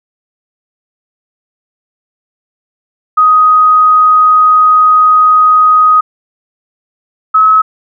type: tone pair in turn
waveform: sine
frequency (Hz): 1252 / 1285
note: D#6 / E6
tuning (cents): +10 / -45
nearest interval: unison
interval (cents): 45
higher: second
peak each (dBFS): -3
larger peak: neither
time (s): 3.17-6.01 / 7.34-7.62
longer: first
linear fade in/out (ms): 10
effects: none